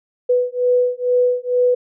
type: beating tone pair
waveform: sine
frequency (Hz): 493.9 / 496.1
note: B4 / B4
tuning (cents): 0 / +8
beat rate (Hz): 2.2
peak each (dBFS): -17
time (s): 0.29-1.75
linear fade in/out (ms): 10
effects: none